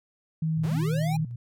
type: tone with pitch glide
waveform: sine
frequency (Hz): 159.4 to 157.21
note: D#3 to D#3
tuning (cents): +42 to +18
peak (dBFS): -23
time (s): 0.42-1.25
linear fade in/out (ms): 5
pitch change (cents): -24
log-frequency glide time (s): 0.57-0.91
type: tone with tremolo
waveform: sine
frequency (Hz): 119.6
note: A#2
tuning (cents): +45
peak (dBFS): -32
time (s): 0.57-1.36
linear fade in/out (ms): 5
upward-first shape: square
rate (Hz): 5.4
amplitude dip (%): 25
type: linear sweep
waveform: square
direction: up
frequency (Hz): 79.1 to 830.6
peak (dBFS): -32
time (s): 0.63-1.17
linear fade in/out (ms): 10
effects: MP3 96 kbps